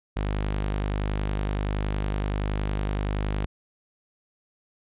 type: tone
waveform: sawtooth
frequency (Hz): 50.7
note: G#1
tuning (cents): -41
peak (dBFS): -21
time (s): 0.16-3.46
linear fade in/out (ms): 10
effects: resampled to 8000 Hz